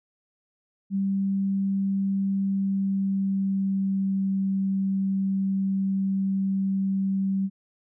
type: tone with pitch glide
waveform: sine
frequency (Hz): 195.4 to 193.6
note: G3 to G3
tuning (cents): -5 to -21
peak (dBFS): -22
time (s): 0.9-7.5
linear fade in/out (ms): 50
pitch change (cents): -16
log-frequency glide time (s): 2.43-4.31
effects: none